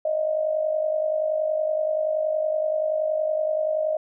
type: tone with amplitude modulation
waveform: sine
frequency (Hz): 622.3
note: D#5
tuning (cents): 0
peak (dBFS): -18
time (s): 0.05-3.97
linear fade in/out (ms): 5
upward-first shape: sine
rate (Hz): 50.6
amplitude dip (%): 65
effects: none